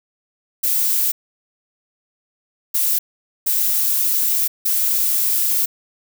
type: noise bursts at uneven times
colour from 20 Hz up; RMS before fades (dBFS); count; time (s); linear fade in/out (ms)
violet; -18; 4; 0.63-1.12 / 2.74-2.99 / 3.46-4.48 / 4.65-5.66; 10
effects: none